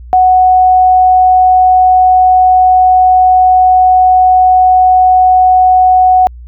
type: tone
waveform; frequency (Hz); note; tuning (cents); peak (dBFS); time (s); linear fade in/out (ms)
sine; 740; F#5; 0; -3; 0.13-6.27; 0
effects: added 60 Hz sine -27 dBFS peak until 6.47 s